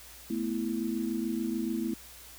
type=chord; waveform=sine; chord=A suspended second; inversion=none; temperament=equal; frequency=220 / 246.9 / 329.6 Hz; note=A3 / B3 / E4; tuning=0 / 0 / 0 cents; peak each=-33 / -34 / -33 dBFS; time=0.3-1.94 s; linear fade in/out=5 ms; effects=added 60 Hz sine -56 dBFS peak until 2.38 s + white hiss -50 dBFS RMS until 2.38 s